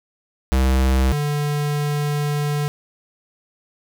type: tone pair in turn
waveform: square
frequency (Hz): 65.41 / 146.84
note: C2 / D3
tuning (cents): 0 / 0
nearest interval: octave + major second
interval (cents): 1400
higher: second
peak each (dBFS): -15 / -20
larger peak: first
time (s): 0.52-1.12 / 1.12-2.68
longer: second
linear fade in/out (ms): 0
effects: none